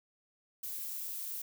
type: noise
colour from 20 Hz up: violet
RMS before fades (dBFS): -40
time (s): 0.63-1.42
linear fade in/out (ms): 5
effects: none